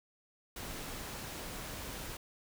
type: noise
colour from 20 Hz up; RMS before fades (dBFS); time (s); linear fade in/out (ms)
pink; -43; 0.56-2.17; 5
effects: none